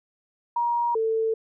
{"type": "tone pair in turn", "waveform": "sine", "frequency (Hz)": [948, 445.8], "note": ["A#5", "A4"], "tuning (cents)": [29, 23], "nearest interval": "octave + minor second", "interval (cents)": 1306, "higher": "first", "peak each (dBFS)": -21, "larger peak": "neither", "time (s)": [[0.56, 0.95], [0.95, 1.34]], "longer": "neither", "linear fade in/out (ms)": 5, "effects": []}